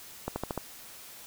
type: accelerating click train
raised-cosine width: 1 ms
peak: -17 dBFS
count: 5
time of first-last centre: 0.28-0.577 s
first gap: 80 ms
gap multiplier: 0.95
effects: white hiss -48 dBFS RMS until 1.26 s